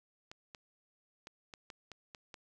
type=clicks; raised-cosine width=0.2 ms; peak=-30 dBFS; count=8; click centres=0.315 / 0.548 / 1.271 / 1.538 / 1.702 / 1.917 / 2.148 / 2.342 s; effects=none